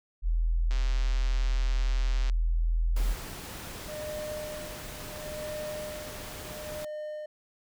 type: tone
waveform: sine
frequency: 41.29 Hz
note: E1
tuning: 4 cents sharp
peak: -23 dBFS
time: 0.22-3.16 s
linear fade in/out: 50 ms
type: click train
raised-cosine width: 0.2 ms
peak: -24 dBFS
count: 209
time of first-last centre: 0.71-2.298 s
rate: 131 Hz
type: noise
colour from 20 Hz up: pink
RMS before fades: -41 dBFS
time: 2.96-6.85 s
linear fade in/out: 5 ms
type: tone with tremolo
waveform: triangle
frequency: 607 Hz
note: D#5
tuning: 43 cents flat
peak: -32 dBFS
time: 3.88-7.26 s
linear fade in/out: 5 ms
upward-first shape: sine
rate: 0.72 Hz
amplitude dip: 85%
effects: none